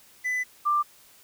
triangle / sine tone pair in turn, 2000 / 1184.8 Hz, B6 / D6, +21 / +15 cents, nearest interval major sixth, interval 906 cents, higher first, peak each -23 / -20 dBFS, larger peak second, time 0.24-0.44 / 0.65-0.83 s, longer first, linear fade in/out 20 ms, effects white hiss -55 dBFS RMS until 1.23 s

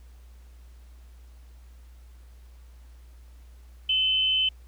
sine tone pair together, 2628 / 3051 Hz, E7 / G7, -6 / -48 cents, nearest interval minor third, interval 258 cents, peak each -31 / -21 dBFS, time 3.89-4.49 s, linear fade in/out 5 ms, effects added 60 Hz sine -46 dBFS peak until 4.67 s + pink hiss -63 dBFS RMS until 4.67 s

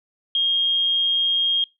sine tone, 3238 Hz, G#7, 45 cents flat, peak -17 dBFS, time 0.35-1.64 s, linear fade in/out 2 ms, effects noise-tail reverb RT60 0.2 s tail -22 dB re dry

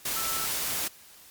sine tone in noise, 1324 Hz, E6, 7 cents sharp, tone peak -35 dBFS, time 0.16-0.46 s, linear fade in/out 5 ms, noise white, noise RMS -30 dBFS, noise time 0.05-0.88 s, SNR -8 dB, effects white hiss -52 dBFS RMS until 1.3 s + MP3 96 kbps

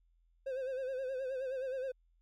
triangle tone with vibrato, 523.3 Hz, C5, in tune, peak -33 dBFS, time 0.46-1.92 s, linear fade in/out 10 ms, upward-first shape sine, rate 9.5 Hz, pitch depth 68 cents each way, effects added 42 Hz sine -67 dBFS peak until 2.21 s + MP3 64 kbps

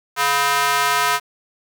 square tone with high-pass filter, 141.2 Hz, C#3, 32 cents sharp, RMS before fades -18 dBFS, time 0.16-1.2 s, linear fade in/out 50 ms, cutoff 1100 Hz, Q 1.7, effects 7-bit

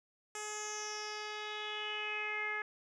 10% pulse tone with low-pass filter sweep, 423.2 Hz, G#4, 33 cents sharp, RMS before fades -40 dBFS, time 0.35-2.62 s, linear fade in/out 2 ms, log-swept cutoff 8100 to 1900 Hz, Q 5.4, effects none

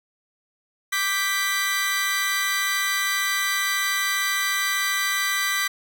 sawtooth chord, G major, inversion second, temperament equal, 1174.7 / 1568 / 1975.5 Hz, D6 / G6 / B6, 0 / 0 / 0 cents, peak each -25 / -25 / -20 dBFS, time 0.92-5.68 s, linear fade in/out 10 ms, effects none

